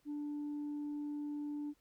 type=tone; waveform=sine; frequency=293.7 Hz; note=D4; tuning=in tune; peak=-36 dBFS; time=0.05-1.74 s; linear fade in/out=50 ms; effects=tanh soft clip ceiling -36 dBFS + pink hiss -75 dBFS RMS until 1.8 s